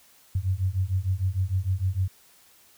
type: beating tone pair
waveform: sine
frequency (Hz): 90.9 / 97.5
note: F#2 / G2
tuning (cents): -30 / -9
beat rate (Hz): 6.6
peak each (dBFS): -26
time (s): 0.35-2.08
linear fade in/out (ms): 5
effects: white hiss -57 dBFS RMS until 2.77 s